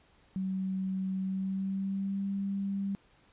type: tone with pitch glide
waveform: sine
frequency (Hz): 189.6 to 197.31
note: F#3 to G3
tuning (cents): +43 to +12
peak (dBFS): -30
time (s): 0.36-2.95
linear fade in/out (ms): 0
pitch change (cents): +69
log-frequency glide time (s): 1.21-2.26
effects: pink hiss -64 dBFS RMS until 3.32 s + resampled to 8000 Hz